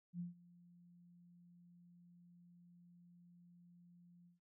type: tone with ADSR envelope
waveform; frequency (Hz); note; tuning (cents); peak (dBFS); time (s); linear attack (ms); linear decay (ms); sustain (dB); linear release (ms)
sine; 174.61; F3; 0; -40; 0.13-4.4; 68; 140; -22; 140
effects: none